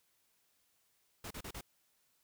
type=noise bursts; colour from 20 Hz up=pink; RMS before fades=-45 dBFS; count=4; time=1.24-1.61 s; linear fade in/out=5 ms; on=67 ms; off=34 ms; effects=white hiss -75 dBFS RMS until 2.23 s